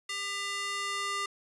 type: tone with high-pass filter sweep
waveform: square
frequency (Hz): 399.9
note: G4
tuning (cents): +35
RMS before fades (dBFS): -34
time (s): 0.09-1.26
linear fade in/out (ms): 5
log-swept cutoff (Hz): 2100 to 1200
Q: 1.2
effects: resampled to 24000 Hz